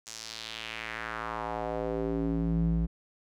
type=tone with band-pass filter sweep; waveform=square; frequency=56 Hz; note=A1; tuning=31 cents sharp; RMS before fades=-32 dBFS; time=0.06-2.87 s; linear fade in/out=20 ms; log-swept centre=6700 to 120 Hz; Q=2.2; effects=none